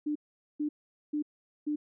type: tone bursts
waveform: sine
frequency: 298.3 Hz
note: D4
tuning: 27 cents sharp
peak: -28 dBFS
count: 4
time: 0.06-1.76 s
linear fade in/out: 10 ms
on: 95 ms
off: 440 ms
effects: none